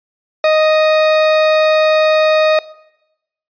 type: tone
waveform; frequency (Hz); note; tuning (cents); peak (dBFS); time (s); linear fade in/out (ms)
40% pulse; 622.3; D#5; 0; -8; 0.44-2.59; 2
effects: noise-tail reverb RT60 0.9 s tail -20 dB re dry + resampled to 11025 Hz